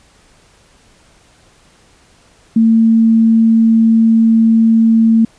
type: tone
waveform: sine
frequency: 225.4 Hz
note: A3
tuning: 42 cents sharp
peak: -6 dBFS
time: 2.56-5.25 s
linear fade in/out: 5 ms
effects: pink hiss -49 dBFS RMS until 5.38 s + resampled to 22050 Hz